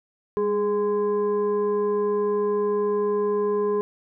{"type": "tone with frequency modulation", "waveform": "sine", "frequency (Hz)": 415.3, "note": "G#4", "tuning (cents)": 0, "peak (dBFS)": -20, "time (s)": [0.37, 3.81], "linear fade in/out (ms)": 0, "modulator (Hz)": 617, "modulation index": 0.56, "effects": []}